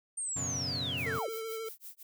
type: linear sweep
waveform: sine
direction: down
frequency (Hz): 8870 to 321.6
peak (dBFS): -33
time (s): 0.17-1.29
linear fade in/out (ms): 10
type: chord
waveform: 30% pulse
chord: F# suspended fourth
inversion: none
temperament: equal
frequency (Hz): 92.5 / 123.47 / 138.59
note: F#2 / B2 / C#3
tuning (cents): 0 / 0 / 0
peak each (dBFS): -39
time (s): 0.36-1.19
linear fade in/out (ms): 5
type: noise with tremolo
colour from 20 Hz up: violet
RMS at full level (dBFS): -45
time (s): 0.97-2.03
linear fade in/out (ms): 5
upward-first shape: sine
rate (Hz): 5.8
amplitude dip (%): 100
type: tone with vibrato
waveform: square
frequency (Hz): 446.8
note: A4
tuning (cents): +27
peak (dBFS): -37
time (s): 1.06-1.69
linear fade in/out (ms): 5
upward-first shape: sine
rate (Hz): 13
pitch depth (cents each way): 25
effects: none